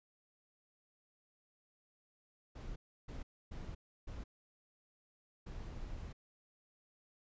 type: noise bursts at uneven times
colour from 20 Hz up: brown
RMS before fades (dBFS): -45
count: 5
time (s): 2.55-2.76 / 3.08-3.23 / 3.51-3.75 / 4.07-4.24 / 5.46-6.13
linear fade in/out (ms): 10
effects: resampled to 16000 Hz